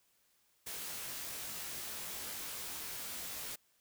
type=noise with comb filter; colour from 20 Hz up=white; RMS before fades=-43 dBFS; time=0.66-3.56 s; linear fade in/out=10 ms; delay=20 ms; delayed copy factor=-1; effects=white hiss -73 dBFS RMS until 3.8 s